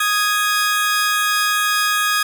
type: tone pair together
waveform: sawtooth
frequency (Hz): 1244.5 / 1658.5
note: D#6 / G#6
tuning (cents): 0 / -3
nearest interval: perfect fourth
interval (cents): 497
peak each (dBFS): -15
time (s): 0-2.23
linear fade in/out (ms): 5
effects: none